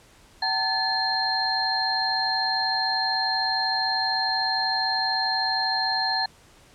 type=tone cluster; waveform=sine; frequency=763 / 896 / 1728 / 4190 Hz; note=G5 / A5 / A6 / C8; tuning=-47 / +31 / -32 / +2 cents; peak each=-28 / -30 / -29 / -25 dBFS; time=0.42-6.26 s; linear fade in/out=5 ms; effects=pink hiss -54 dBFS RMS until 6.74 s + low-pass 10000 Hz 12 dB/octave